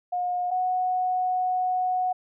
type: tone pair in turn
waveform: sine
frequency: 718 / 735.6 Hz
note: F5 / F#5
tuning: +48 / -10 cents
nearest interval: unison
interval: 42 cents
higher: second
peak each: -24 / -22 dBFS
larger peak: second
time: 0.12-0.51 / 0.51-2.13 s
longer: second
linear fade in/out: 10 ms
effects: none